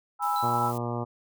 sine chord, E major, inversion first, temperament just, 824.1 / 988.9 / 1318.5 Hz, G#5 / B5 / E6, -14 / +2 / 0 cents, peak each -27 / -31 / -28 dBFS, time 0.19-0.73 s, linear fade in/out 50 ms
blue noise, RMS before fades -44 dBFS, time 0.22-0.78 s, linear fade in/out 5 ms
45% pulse tone with exponential decay, 4000 Hz, B7, 21 cents sharp, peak -37 dBFS, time 0.36-0.76 s, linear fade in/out 0 ms, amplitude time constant 86 ms
harmonic tone, 119.4 Hz, A#2, 42 cents sharp, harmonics 1 / 2 / 3 / 4 / 5 / 6 / 7 / 8 / 9 / 10, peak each -32 / -35 / -37 / -38 / -39 / -40 / -40 / -41 / -42 / -42 dBFS, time 0.42-1.05 s, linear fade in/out 20 ms
effects none

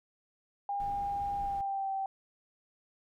sine tone with pitch glide, 805 to 776.2 Hz, G5 to G5, +46 to -17 cents, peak -31 dBFS, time 0.69-2.06 s, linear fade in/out 2 ms, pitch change -63 cents, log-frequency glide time 1.37-1.91 s
brown noise, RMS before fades -46 dBFS, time 0.8-1.61 s, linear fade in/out 0 ms
effects none

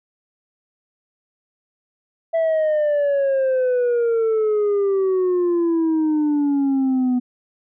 sine exponential sweep, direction down, 663 to 246.9 Hz, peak -13 dBFS, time 2.33-7.2 s, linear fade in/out 20 ms, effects tanh soft clip ceiling -15 dBFS

